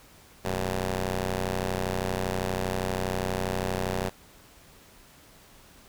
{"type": "ring-modulated tone", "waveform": "10% pulse", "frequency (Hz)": 92.5, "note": "F#2", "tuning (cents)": 0, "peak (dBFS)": -16, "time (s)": [0.44, 4.1], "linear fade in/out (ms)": 20, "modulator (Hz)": 294, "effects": ["pink hiss -54 dBFS RMS until 5.88 s"]}